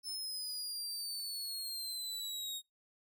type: exponential sweep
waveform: sawtooth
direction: down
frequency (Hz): 5274 to 3729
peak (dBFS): -36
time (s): 0.03-2.62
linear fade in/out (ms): 50
effects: noise-tail reverb RT60 0.2 s tail -25 dB re dry